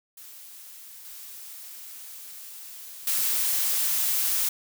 blue noise with level steps, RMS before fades -45 / -42 / -25 dBFS, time 0.17-4.49 s, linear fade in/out 5 ms, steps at 1.05 / 3.07 s, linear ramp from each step 2 ms, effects none

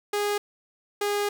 sawtooth tone pair in turn, 411.8 / 410 Hz, G#4 / G#4, -15 / -22 cents, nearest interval unison, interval 7 cents, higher first, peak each -20 dBFS, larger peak neither, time 0.13-0.38 / 1.01-1.29 s, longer second, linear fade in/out 5 ms, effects none

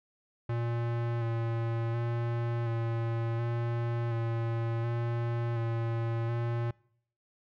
square tone with vibrato, 116.54 Hz, A#2, in tune, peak -30 dBFS, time 0.49-6.71 s, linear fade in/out 5 ms, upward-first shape square, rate 0.69 Hz, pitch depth 18 cents each way, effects noise-tail reverb RT60 0.7 s tail -25 dB re dry + low-pass 2000 Hz 12 dB/octave

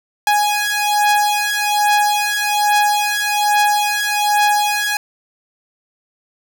sawtooth beating tone pair, 830.6 / 831.8 Hz, G#5 / G#5, 0 / +2 cents, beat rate 1.2 Hz, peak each -13 dBFS, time 0.27-4.97 s, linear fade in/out 2 ms, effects none

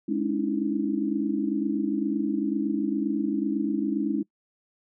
sine tone cluster, 208.8 / 275.6 / 297.7 / 325.5 Hz, G#3 / C#4 / D4 / E4, +10 / -10 / +24 / -22 cents, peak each -29 dBFS, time 0.08-4.23 s, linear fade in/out 10 ms, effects noise-tail reverb RT60 0.1 s tail -23 dB re dry

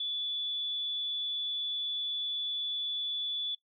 sine tone, 3452 Hz, A7, 34 cents flat, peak -31 dBFS, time 0-3.55 s, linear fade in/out 5 ms, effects noise-tail reverb RT60 0.1 s tail -18 dB re dry

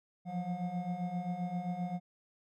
triangle tone cluster, 172.9 / 180.5 / 719 Hz, F3 / F#3 / F#5, -17 / -43 / -50 cents, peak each -37 / -35 / -39 dBFS, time 0.25-2 s, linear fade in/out 50 ms, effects none

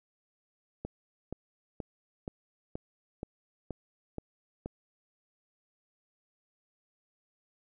click train, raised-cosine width 2 ms, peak -23 dBFS, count 9, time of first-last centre 0.85-4.66 s, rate 2.1 Hz, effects none

